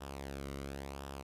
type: tone with flanger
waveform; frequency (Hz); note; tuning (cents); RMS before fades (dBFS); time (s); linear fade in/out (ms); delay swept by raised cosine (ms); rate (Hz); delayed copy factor
sawtooth; 69; C#2; -7; -44; 0-1.23; 20; 0.46 to 1.19; 0.94; -0.6
effects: resampled to 32000 Hz